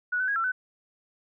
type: tone with pitch steps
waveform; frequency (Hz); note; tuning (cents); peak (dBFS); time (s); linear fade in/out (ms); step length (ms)
sine; 1467 / 1515 / 1646 / 1345 / 1508; F#6 / F#6 / G#6 / E6 / F#6; -15 / +40 / -16 / +34 / +32; -24; 0.12-0.52; 10; 80
effects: none